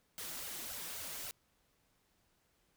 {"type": "noise with flanger", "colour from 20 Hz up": "white", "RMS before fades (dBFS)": -44, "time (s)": [0.18, 1.31], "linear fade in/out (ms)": 0, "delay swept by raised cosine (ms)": [1.3, 6.3], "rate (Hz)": 3.7, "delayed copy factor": 0.85, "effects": ["pink hiss -75 dBFS RMS until 2.76 s"]}